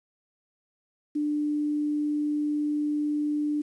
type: tone with quantisation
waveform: sine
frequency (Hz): 297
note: D4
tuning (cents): +20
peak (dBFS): -24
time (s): 1.15-3.62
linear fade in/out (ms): 10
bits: 9
effects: resampled to 24000 Hz